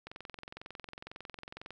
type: click train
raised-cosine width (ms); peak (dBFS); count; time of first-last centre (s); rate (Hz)
0.3; -28; 37; 0.07-1.706; 22
effects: none